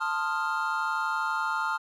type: chord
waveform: triangle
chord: F dominant seventh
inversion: first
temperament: equal with one note detuned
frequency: 885.6 / 1046.5 / 1244.5 / 1396.9 Hz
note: A5 / C6 / Eb6 / F6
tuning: +11 / 0 / 0 / 0 cents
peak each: -30 / -33 / -31 / -28 dBFS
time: 0-1.78 s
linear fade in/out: 20 ms
effects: none